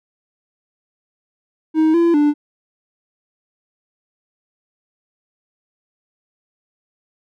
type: tone with pitch steps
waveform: triangle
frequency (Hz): 315.2 / 338.7 / 294.5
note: D#4 / E4 / D4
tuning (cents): +23 / +47 / +5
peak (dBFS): -9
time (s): 1.74-2.34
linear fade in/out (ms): 50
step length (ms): 200
effects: none